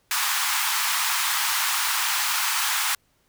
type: high-pass noise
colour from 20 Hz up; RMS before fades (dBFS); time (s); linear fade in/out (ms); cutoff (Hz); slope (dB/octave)
pink; -24; 0.11-2.95; 2; 880; 48
effects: pink hiss -66 dBFS RMS until 3.28 s